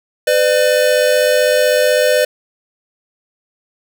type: tone pair together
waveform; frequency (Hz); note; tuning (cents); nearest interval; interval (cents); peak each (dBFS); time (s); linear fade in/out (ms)
square; 504 / 599.9; B4 / D5; +35 / +37; minor third; 302; -14; 0.27-2.25; 5
effects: none